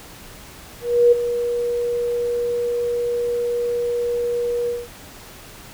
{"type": "tone with ADSR envelope", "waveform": "sine", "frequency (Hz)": 479.2, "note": "A#4", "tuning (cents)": 48, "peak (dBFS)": -8, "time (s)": [0.81, 4.88], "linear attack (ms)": 310, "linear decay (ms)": 14, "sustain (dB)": -11, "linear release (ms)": 200, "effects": ["pink hiss -41 dBFS RMS until 5.73 s"]}